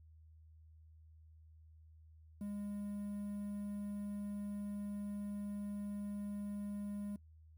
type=tone with quantisation; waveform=triangle; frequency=204.2 Hz; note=G#3; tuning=29 cents flat; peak=-38 dBFS; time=2.41-7.16 s; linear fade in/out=2 ms; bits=11; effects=noise-tail reverb RT60 0.1 s tail -20 dB re dry + added 79 Hz sine -58 dBFS peak until 7.57 s